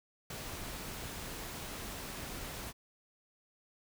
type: noise with ADSR envelope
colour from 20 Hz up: pink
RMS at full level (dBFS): -40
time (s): 0.3-2.73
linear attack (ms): 5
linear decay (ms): 6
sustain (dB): -3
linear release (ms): 39
effects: none